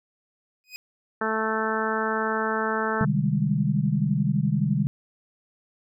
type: tone with exponential growth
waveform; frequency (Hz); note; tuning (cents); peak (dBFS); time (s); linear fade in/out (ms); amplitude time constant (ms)
25% pulse; 2500; D#7; +8; -28; 0.64-0.76; 0; 26
type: harmonic tone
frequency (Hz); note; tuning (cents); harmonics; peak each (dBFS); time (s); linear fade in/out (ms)
219.8; A3; -2; 1 / 2 / 3 / 4 / 5 / 6 / 7 / 8; -31 / -29 / -34 / -31 / -33 / -30 / -31 / -35; 1.21-3.05; 5
type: chord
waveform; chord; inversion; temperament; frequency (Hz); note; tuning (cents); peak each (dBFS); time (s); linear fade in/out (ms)
sine; Ab major seventh; first; equal with one note detuned; 130.81 / 152.45 / 196 / 207.7; C3 / Eb3 / G3 / Ab3; 0 / -35 / 0 / 0; -27 / -24 / -26 / -28; 3.01-4.87; 0
effects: none